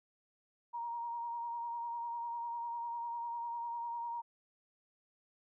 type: tone with vibrato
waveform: sine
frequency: 940 Hz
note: A#5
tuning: 14 cents sharp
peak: -37 dBFS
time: 0.73-4.22 s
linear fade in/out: 20 ms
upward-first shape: sine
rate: 10 Hz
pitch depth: 24 cents each way
effects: none